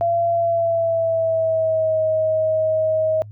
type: tone with pitch glide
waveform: sine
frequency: 681 to 631.7 Hz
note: F5 to D#5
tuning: -44 to +26 cents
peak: -16 dBFS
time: 0.01-3.22 s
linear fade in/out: 0 ms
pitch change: -130 cents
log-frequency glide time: 0.31-2.01 s
effects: noise-tail reverb RT60 0.1 s tail -26 dB re dry + added 105 Hz sine -35 dBFS peak until 3.31 s